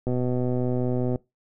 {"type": "click train", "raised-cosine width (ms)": 2, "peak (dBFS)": -14, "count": 137, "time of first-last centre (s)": [0.07, 1.158], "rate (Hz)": 125, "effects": ["noise-tail reverb RT60 0.2 s tail -21 dB re dry"]}